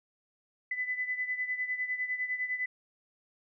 sine beating tone pair, 2000 / 2009.9 Hz, B6 / B6, +21 / +30 cents, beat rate 9.9 Hz, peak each -32 / -37 dBFS, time 0.71-2.66 s, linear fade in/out 5 ms, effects none

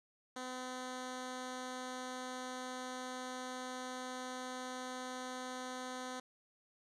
10% pulse tone with low-pass filter, 254.3 Hz, C4, 49 cents flat, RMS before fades -44 dBFS, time 0.36-6.2 s, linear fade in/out 5 ms, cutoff 7500 Hz, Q 1.3, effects none

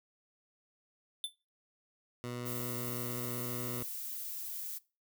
square tone with exponential decay, 3528 Hz, A7, 4 cents sharp, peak -30 dBFS, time 1.24-1.33 s, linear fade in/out 1 ms, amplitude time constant 19 ms
15% pulse tone, 122 Hz, B2, 21 cents flat, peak -32 dBFS, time 2.24-3.83 s, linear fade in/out 0 ms
violet noise, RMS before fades -41 dBFS, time 2.45-4.79 s, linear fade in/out 20 ms
effects noise-tail reverb RT60 0.3 s tail -21 dB re dry

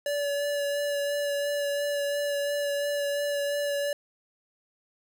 square tone with vibrato, 574 Hz, D5, 40 cents flat, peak -27 dBFS, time 0.06-3.93 s, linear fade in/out 2 ms, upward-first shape sine, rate 2.9 Hz, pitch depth 16 cents each way, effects none

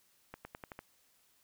accelerating click train, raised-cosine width 0.5 ms, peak -29 dBFS, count 6, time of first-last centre 0.34-0.79 s, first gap 110 ms, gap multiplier 0.9, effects white hiss -70 dBFS RMS until 1.43 s

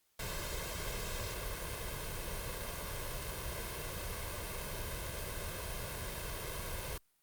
pink noise with comb filter, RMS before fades -40 dBFS, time 0.19-6.98 s, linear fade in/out 5 ms, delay 1.9 ms, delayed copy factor +0.65, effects white hiss -75 dBFS RMS until 7.22 s + Opus 48 kbps

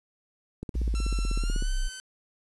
click train, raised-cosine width 3 ms, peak -22 dBFS, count 17, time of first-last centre 0.63-1.624 s, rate 16.1 Hz
sine exponential sweep, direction down, 61.1 to 30.09 Hz, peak -24 dBFS, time 0.74-1.89 s, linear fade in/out 20 ms
10% pulse tone with pitch glide, 1348 to 1530.7 Hz, E6 to G6, +38 to -42 cents, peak -30 dBFS, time 0.95-2 s, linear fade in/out 0 ms, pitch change +220 cents, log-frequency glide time 1.38-1.7 s
effects resampled to 24000 Hz + 9-bit

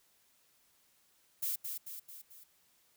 violet noise with echo, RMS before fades -35 dBFS, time 1.42-1.56 s, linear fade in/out 10 ms, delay 220 ms, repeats 4, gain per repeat -5 dB, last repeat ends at 2.44 s, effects white hiss -70 dBFS RMS until 2.96 s

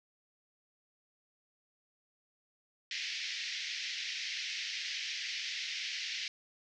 pink band-pass noise, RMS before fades -39 dBFS, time 2.91-6.28 s, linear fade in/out 2 ms, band 1900 to 5800 Hz, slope 48 dB/octave, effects none

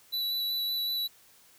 square tone with vibrato, 3951 Hz, B7, in tune, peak -29 dBFS, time 0.12-1.08 s, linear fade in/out 20 ms, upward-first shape square, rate 5.3 Hz, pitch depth 9 cents each way, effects white hiss -59 dBFS RMS until 1.58 s

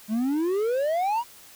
triangle exponential sweep, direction up, 207.7 to 987.8 Hz, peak -20 dBFS, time 0.08-1.24 s, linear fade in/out 50 ms, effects white hiss -49 dBFS RMS until 1.55 s

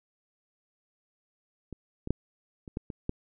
clicks, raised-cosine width 3 ms, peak -26 / -22 / -12 / -29 / -19 / -24 / -16 dBFS, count 7, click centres 1.727 / 2.074 / 2.106 / 2.678 / 2.771 / 2.902 / 3.094 s, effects none

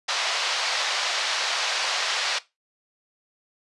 white band-pass noise, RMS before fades -26 dBFS, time 0.08-2.39 s, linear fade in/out 10 ms, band 570 to 5200 Hz, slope 24 dB/octave, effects noise-tail reverb RT60 0.2 s tail -17 dB re dry + resampled to 24000 Hz

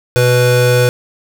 square tone pair together, 123.57 / 493.9 Hz, B2 / B4, +1 / 0 cents, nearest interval 2 octaves, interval 2399 cents, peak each -12 dBFS, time 0.16-0.89 s, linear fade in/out 0 ms, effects none

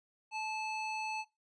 square tone with band-pass filter, 870 Hz, A5, 20 cents flat, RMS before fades -38 dBFS, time 0.31-1.25 s, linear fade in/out 50 ms, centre 2300 Hz, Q 1, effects noise-tail reverb RT60 0.2 s tail -17 dB re dry + resampled to 22050 Hz

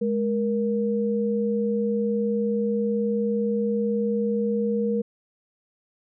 sine tone pair together, 209.9 / 471.1 Hz, G#3 / A#4, +19 / +18 cents, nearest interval octave + major second, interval 1399 cents, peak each -24 dBFS, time 0.01-5.02 s, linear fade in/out 10 ms, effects none

